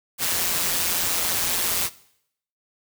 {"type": "noise with amplitude modulation", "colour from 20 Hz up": "white", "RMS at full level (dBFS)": -21, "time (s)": [0.18, 1.9], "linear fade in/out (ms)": 50, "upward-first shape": "sine", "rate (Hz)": 174, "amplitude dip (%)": 60, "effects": ["noise-tail reverb RT60 0.7 s tail -19 dB re dry"]}